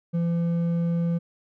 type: tone with hard clipping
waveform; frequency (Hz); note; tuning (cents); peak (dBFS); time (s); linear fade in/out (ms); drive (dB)
sine; 169.6; E3; +50; -23; 0.13-1.19; 20; 5
effects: none